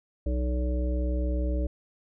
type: harmonic tone with a mistuned harmonic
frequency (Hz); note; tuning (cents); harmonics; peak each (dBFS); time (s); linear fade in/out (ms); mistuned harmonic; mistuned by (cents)
61.74; B1; 0; 1 / 3 / 5 / 7 / 9; -25 / -39 / -35 / -41 / -37; 0.26-1.67; 5; 9; +40
effects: none